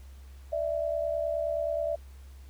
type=tone pair together; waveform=sine; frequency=589.8 / 659.3 Hz; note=D5 / E5; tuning=+7 / 0 cents; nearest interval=major second; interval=193 cents; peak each=-30 / -30 dBFS; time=0.52-1.96 s; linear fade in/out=10 ms; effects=added 67 Hz sine -45 dBFS peak until 2.49 s + pink hiss -61 dBFS RMS until 2.49 s